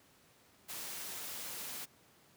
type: noise with amplitude modulation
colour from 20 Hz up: white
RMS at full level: -42 dBFS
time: 0.68-1.86 s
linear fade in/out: 20 ms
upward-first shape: sine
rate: 275 Hz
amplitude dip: 30%
effects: pink hiss -65 dBFS RMS until 2.36 s + high-pass 100 Hz 12 dB/octave